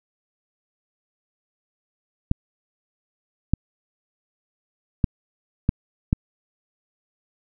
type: clicks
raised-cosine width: 5 ms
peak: -5 dBFS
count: 5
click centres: 2.314 / 3.536 / 5.042 / 5.691 / 6.129 s
effects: none